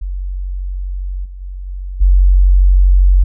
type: tone with level steps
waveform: sine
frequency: 46.25 Hz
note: F#1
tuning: in tune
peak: -18 / -27 / -23 / -21 / -5 dBFS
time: 0.01-3.24 s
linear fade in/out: 10 ms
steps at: 1.24 / 1.4 / 1.66 / 2 s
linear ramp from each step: 20 ms
effects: none